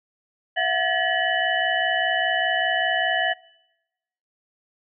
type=tone cluster; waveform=sine; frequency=667 / 732 / 1719 / 1907 / 2981 Hz; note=E5 / F#5 / A6 / A#6 / F#7; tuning=+20 / -19 / -41 / +39 / +12 cents; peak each=-27 / -26 / -24 / -27 / -28 dBFS; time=0.56-3.34 s; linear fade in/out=20 ms; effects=noise-tail reverb RT60 1.0 s tail -24 dB re dry